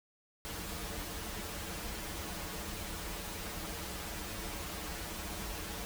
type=noise with comb filter; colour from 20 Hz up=pink; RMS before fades=-41 dBFS; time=0.45-5.85 s; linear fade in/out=0 ms; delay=7.8 ms; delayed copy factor=-0.9; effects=none